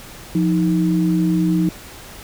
sine tone pair together, 175.3 / 315.2 Hz, F3 / D#4, +7 / +23 cents, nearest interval minor seventh, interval 1016 cents, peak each -16 / -18 dBFS, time 0.35-1.69 s, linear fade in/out 2 ms, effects pink hiss -38 dBFS RMS until 2.23 s

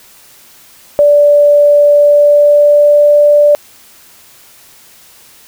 sine tone with pitch glide, 583 to 587.1 Hz, D5 to D5, -13 to -1 cents, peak -3 dBFS, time 0.99-3.55 s, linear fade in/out 0 ms, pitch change +12 cents, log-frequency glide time 1.91-3.1 s, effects white hiss -41 dBFS RMS until 5.47 s

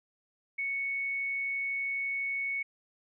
sine tone, 2217 Hz, C#7, in tune, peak -30 dBFS, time 0.58-2.63 s, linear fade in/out 10 ms, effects none

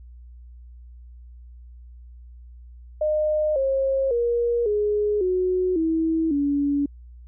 sine tone with pitch steps, 611 / 538.1 / 473.9 / 417.3 / 367.5 / 323.7 / 285 Hz, D#5 / C5 / A#4 / G#4 / F#4 / E4 / C#4, -32 / +48 / +28 / +8 / -12 / -31 / +48 cents, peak -19 dBFS, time 3.01-6.86 s, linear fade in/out 5 ms, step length 550 ms, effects added 60 Hz sine -41 dBFS peak until 7.27 s

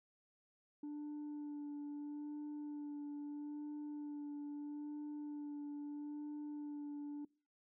sine tone with vibrato, 293.7 Hz, D4, in tune, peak -40 dBFS, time 0.83-7.25 s, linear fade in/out 5 ms, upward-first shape sine, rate 0.77 Hz, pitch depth 17 cents each way, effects noise-tail reverb RT60 0.4 s tail -25 dB re dry + tanh soft clip ceiling -42 dBFS

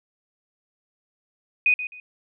sine tone with echo, 2489 Hz, D#7, in tune, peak -15 dBFS, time 1.66-1.74 s, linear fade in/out 2 ms, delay 130 ms, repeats 2, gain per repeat -12 dB, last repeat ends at 2 s, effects none

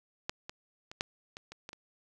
clicks, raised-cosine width 0.2 ms, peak -15 / -23 / -27 / -13 / -26 / -29 / -25 / -29 dBFS, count 8, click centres 0.295 / 0.495 / 0.915 / 1.009 / 1.369 / 1.52 / 1.691 / 1.731 s, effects none

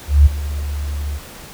sine tone with ADSR envelope, 72.2 Hz, D2, 29 cents flat, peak -3 dBFS, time 0.07-1.2 s, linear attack 190 ms, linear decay 17 ms, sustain -17 dB, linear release 51 ms, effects pink hiss -37 dBFS RMS until 1.53 s

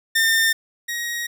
sawtooth tone pair in turn, 1807 / 1888.9 Hz, A6 / A#6, +46 / +22 cents, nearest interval minor second, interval 76 cents, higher second, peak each -12 / -21 dBFS, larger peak first, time 0.15-0.53 / 0.88-1.27 s, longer second, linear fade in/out 10 ms, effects none

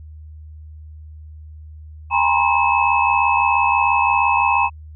sine tone cluster, 812 / 915 / 981 / 1058 / 2590 Hz, G#5 / A#5 / B5 / C6 / E7, -39 / -32 / -12 / +19 / -31 cents, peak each -20 dBFS, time 2.1-4.7 s, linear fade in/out 50 ms, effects added 77 Hz sine -35 dBFS peak until 4.95 s

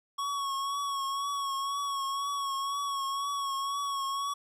square tone with vibrato, 1110 Hz, C#6, 2 cents sharp, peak -31 dBFS, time 0.18-4.34 s, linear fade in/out 10 ms, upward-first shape triangle, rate 2 Hz, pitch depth 41 cents each way, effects low-pass 11000 Hz 12 dB/octave + 12-bit

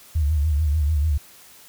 sine tone with vibrato, 75.4 Hz, D2, 46 cents sharp, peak -17 dBFS, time 0.15-1.18 s, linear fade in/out 10 ms, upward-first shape sine, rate 6.8 Hz, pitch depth 110 cents each way, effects white hiss -48 dBFS RMS until 1.68 s

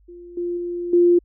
sine tone with level steps, 349.2 Hz, F4, in tune, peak -37 / -22 / -24 / -11 dBFS, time 0.08-1.19 s, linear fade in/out 10 ms, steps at 0.37 / 0.57 / 0.93 s, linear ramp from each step 5 ms, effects added 50 Hz sine -52 dBFS peak until 1.24 s

